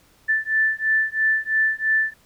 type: beating tone pair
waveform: sine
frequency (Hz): 1760 / 1763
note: A6 / A6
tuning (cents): 0 / +3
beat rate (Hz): 3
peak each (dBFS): -21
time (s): 0.28-2.14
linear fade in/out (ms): 20
effects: pink hiss -57 dBFS RMS until 2.25 s